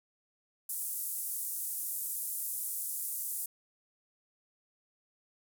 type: band-pass noise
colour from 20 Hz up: pink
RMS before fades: -37 dBFS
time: 0.69-3.46 s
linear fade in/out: 5 ms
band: 9400 to 16000 Hz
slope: 24 dB/octave
effects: none